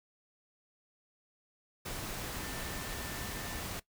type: tone in noise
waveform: sine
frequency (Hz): 1783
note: A6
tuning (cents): +22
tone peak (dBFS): -49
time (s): 2.4-3.61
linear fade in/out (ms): 10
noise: pink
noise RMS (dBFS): -40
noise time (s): 1.85-3.8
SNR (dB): -12
effects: noise-tail reverb RT60 0.1 s tail -18 dB re dry